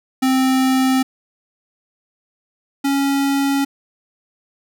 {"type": "tone pair in turn", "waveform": "square", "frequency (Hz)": [261.6, 277.2], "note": ["C4", "C#4"], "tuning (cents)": [0, 0], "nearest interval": "minor second", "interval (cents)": 100, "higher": "second", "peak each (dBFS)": [-14, -16], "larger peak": "first", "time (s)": [[0.22, 1.03], [2.84, 3.65]], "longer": "neither", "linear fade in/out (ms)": 10, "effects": []}